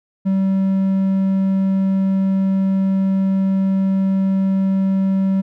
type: tone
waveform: triangle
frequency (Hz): 192.4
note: G3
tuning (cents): -32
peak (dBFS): -12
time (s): 0.25-5.42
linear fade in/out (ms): 20
effects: none